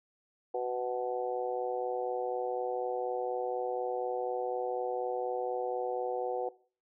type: harmonic tone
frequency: 124.1 Hz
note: B2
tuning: 9 cents sharp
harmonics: 3 / 4 / 5 / 6 / 7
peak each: -37 / -33 / -45 / -36 / -45 dBFS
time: 0.54-6.49 s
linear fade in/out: 5 ms
effects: noise-tail reverb RT60 0.4 s tail -19 dB re dry